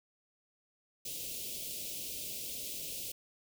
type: band-stop noise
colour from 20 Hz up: white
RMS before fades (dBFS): -41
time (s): 1.05-3.12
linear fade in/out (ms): 5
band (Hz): 620 to 2500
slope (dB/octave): 48
effects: none